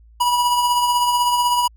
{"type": "tone with tremolo", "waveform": "square", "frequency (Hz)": 973, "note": "B5", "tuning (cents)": -26, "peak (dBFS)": -14, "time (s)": [0.2, 1.68], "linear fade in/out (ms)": 10, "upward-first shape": "triangle", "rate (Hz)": 16, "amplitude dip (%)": 45, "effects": ["added 56 Hz sine -45 dBFS peak until 1.76 s"]}